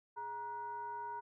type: tone with frequency modulation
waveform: sine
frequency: 945 Hz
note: A#5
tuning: 23 cents sharp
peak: -40 dBFS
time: 0.16-1.21 s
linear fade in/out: 20 ms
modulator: 527 Hz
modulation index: 0.47
effects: none